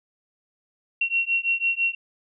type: beating tone pair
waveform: sine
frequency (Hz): 2731 / 2737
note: F7 / F7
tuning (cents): -39 / -36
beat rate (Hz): 6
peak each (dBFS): -24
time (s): 1.01-1.95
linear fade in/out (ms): 5
effects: none